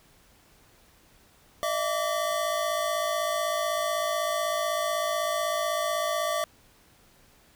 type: tone cluster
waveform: square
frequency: 611 / 667 / 1157 Hz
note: D#5 / E5 / D6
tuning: -32 / +20 / -26 cents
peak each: -31 / -31 / -31 dBFS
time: 1.63-6.44 s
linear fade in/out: 0 ms
effects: pink hiss -59 dBFS RMS until 7.55 s